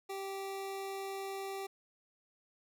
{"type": "tone", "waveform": "25% pulse", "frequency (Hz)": 390, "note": "G4", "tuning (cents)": -9, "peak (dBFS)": -35, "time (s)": [0.09, 1.67], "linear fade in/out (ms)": 10, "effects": []}